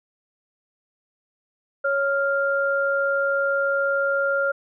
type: tone pair together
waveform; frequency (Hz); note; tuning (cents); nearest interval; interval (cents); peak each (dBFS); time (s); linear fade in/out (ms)
sine; 554.4 / 1396.9; C#5 / F6; 0 / 0; octave + major third; 1600; -22; 1.84-4.52; 10
effects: none